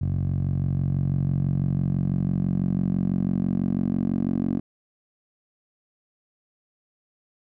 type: tone with band-pass filter sweep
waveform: 10% pulse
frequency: 46.04 Hz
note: F#1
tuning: 8 cents flat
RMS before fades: -24 dBFS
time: 0.01-4.6 s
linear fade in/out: 10 ms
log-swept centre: 110 to 250 Hz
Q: 2.8
effects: none